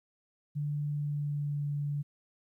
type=tone with pitch glide; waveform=sine; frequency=146.83 to 144.81 Hz; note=D3 to D3; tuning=0 to -24 cents; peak=-30 dBFS; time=0.55-2.03 s; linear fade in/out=20 ms; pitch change=-24 cents; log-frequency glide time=0.89-1.67 s; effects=12-bit